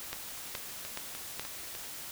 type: two click trains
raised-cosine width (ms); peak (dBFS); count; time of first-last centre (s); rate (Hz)
0.2; -18 / -24; 4 / 5; 0.13-1.396 / 0.55-1.751; 2.37 / 3.33
effects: white hiss -43 dBFS RMS until 2.11 s